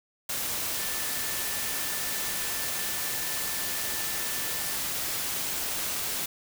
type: tone in noise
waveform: sine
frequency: 1765 Hz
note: A6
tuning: 5 cents sharp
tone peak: -42 dBFS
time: 0.75-4.75 s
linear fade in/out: 5 ms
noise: white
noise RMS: -31 dBFS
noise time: 0.29-6.26 s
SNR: -14 dB
effects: none